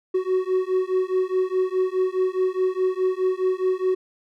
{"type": "beating tone pair", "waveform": "triangle", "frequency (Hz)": [370, 374.8], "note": ["F#4", "F#4"], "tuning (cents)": [0, 22], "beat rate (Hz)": 4.8, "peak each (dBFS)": [-21, -21], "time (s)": [0.14, 3.95], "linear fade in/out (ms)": 10, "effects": []}